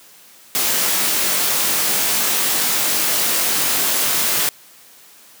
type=noise with comb filter; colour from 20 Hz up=white; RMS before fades=-18 dBFS; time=0.55-4.49 s; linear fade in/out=0 ms; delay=20 ms; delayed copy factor=+0.5; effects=white hiss -46 dBFS RMS until 5.4 s + high-pass 150 Hz 12 dB/octave